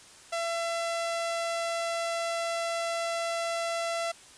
sawtooth tone, 673 Hz, E5, 36 cents sharp, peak -25 dBFS, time 0.32-4.12 s, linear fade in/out 10 ms, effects white hiss -52 dBFS RMS until 4.37 s + resampled to 22050 Hz

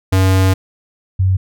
square / sine tone pair in turn, 94.6 / 94.17 Hz, F#2 / F#2, +39 / +31 cents, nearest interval unison, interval 8 cents, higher first, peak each -10 dBFS, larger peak neither, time 0.12-0.54 / 1.19-1.37 s, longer first, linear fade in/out 10 ms, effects none

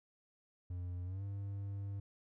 triangle tone with pitch glide, 89.2 to 99.55 Hz, F2 to G2, +37 to +27 cents, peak -37 dBFS, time 0.7-2 s, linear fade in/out 5 ms, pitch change +190 cents, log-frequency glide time 1.04-1.23 s, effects none

